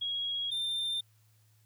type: tone pair in turn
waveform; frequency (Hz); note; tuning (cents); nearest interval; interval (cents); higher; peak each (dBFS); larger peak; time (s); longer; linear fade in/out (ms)
sine / triangle; 3305 / 3593; G#7 / A7; -9 / +36; minor second; 145; second; -31 / -29; second; 0.01-0.51 / 0.51-1.01; neither; 10
effects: added 108 Hz sine -63 dBFS peak until 1.65 s + white hiss -71 dBFS RMS until 1.65 s